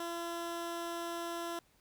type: tone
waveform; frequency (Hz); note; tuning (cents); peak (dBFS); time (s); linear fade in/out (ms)
15% pulse; 340; F4; -46; -31; 0-1.59; 2
effects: pink hiss -69 dBFS RMS until 1.8 s